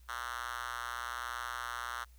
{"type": "tone with high-pass filter", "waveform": "5% pulse", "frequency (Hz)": 121.1, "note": "B2", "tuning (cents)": -34, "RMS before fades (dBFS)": -40, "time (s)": [0.08, 2.05], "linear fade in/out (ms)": 20, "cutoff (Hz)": 1300, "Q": 2.6, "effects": ["added 60 Hz sine -55 dBFS peak until 2.18 s", "white hiss -69 dBFS RMS until 2.18 s"]}